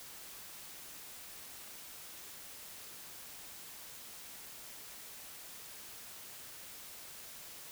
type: silence
effects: white hiss -50 dBFS RMS until 7.71 s